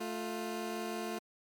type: tone pair together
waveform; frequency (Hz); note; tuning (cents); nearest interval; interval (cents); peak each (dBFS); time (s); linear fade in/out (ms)
20% pulse; 220 / 352.7; A3 / F4; 0 / +17; minor sixth; 817; -34 / -34; 0-1.19; 10
effects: MP3 96 kbps